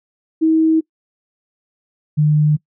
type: tone pair in turn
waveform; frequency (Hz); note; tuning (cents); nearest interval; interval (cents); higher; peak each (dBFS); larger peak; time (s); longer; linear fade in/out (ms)
sine; 319.7 / 150.88; D#4 / D3; +47 / +47; octave + minor second; 1300; first; -10; neither; 0.41-0.81 / 2.17-2.57; neither; 20
effects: noise-tail reverb RT60 0.1 s tail -23 dB re dry